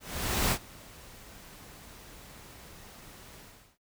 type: noise with ADSR envelope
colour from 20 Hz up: pink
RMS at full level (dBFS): -26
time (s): 0-3.78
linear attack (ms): 510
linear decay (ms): 71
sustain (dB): -24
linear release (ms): 380
effects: noise-tail reverb RT60 0.1 s tail -18 dB re dry